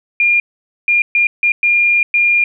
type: tone bursts at uneven times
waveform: sine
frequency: 2410 Hz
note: D7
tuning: 44 cents sharp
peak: -9 dBFS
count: 6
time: 0.2-0.4 / 0.88-1.02 / 1.15-1.27 / 1.43-1.52 / 1.63-2.03 / 2.14-2.44 s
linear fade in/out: 2 ms
effects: none